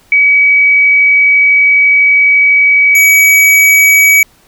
sine / square tone pair in turn, 2273 / 2273 Hz, C#7 / C#7, +43 / +43 cents, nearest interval unison, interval 0 cents, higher neither, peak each -4 dBFS, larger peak neither, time 0.12-2.95 / 2.95-4.23 s, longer first, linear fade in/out 2 ms, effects pink hiss -47 dBFS RMS until 4.47 s

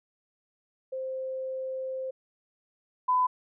sine tone pair in turn, 523.3 / 1004.5 Hz, C5 / B5, 0 / +29 cents, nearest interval major seventh, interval 1129 cents, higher second, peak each -31 / -21 dBFS, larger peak second, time 0.92-2.11 / 3.08-3.27 s, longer first, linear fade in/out 10 ms, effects none

